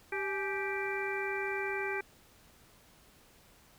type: harmonic tone with a mistuned harmonic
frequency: 392 Hz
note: G4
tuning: in tune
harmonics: 1 / 2 / 3 / 4 / 5 / 6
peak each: -36 / -41 / -46 / -39 / -41 / -39 dBFS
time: 0.12-2.01 s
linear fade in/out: 5 ms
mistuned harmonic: 2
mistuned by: +120 cents
effects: pink hiss -61 dBFS RMS until 3.78 s